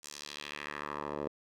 10% pulse tone with band-pass filter sweep, 73.42 Hz, D2, in tune, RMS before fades -41 dBFS, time 0.03-1.28 s, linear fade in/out 5 ms, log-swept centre 7400 to 540 Hz, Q 1.6, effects none

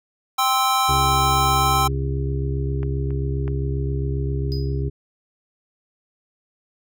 square chord, C major, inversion second, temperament just, 784.9 / 1046.5 / 1308.1 Hz, G5 / C6 / E6, +2 / 0 / -14 cents, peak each -22 / -23 / -22 dBFS, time 0.38-1.88 s, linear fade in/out 10 ms
harmonic tone, 67.5 Hz, C#2, 45 cents flat, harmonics 1 / 2 / 4 / 5 / 6, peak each -24 / -24 / -35 / -35 / -31 dBFS, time 0.88-4.9 s, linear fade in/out 20 ms
clicks, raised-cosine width 0.5 ms, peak -22 / -30 / -21 dBFS, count 3, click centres 2.831 / 3.106 / 3.479 s
triangle tone with exponential decay, 4978 Hz, D#8, in tune, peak -29 dBFS, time 4.52-4.82 s, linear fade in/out 0 ms, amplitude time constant 64 ms
effects none

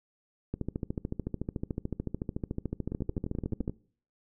two click trains, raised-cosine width 3 ms, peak -21 / -19 dBFS, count 10 / 44, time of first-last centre 2.92-3.696 / 0.54-3.679 s, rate 11.6 / 13.7 Hz, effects noise-tail reverb RT60 0.5 s tail -22 dB re dry

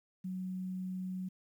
sine tone with quantisation, 185.4 Hz, F#3, 4 cents sharp, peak -36 dBFS, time 0.24-1.29 s, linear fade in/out 10 ms, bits 11, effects none

